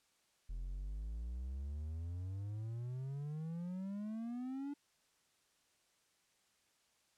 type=exponential sweep; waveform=triangle; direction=up; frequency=41.2 to 290 Hz; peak=-38 dBFS; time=0.49-4.74 s; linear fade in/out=10 ms; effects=white hiss -75 dBFS RMS until 7.17 s + low-pass 9000 Hz 12 dB/octave